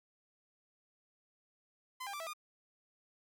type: tone with pitch steps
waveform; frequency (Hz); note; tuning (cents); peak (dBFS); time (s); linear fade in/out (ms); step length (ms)
sawtooth; 1024 / 799 / 1174 / 654 / 1217; C6 / G5 / D6 / E5 / D#6; -38 / +33 / -1 / -14 / -39; -37; 2-2.335; 10; 67
effects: none